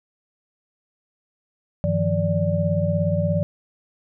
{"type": "tone cluster", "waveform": "sine", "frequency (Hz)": [98, 157.4, 174.4, 583], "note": ["G2", "D#3", "F3", "D5"], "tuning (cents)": [0, 20, -2, -13], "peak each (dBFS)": -24, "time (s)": [1.84, 3.43], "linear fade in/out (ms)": 0, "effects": []}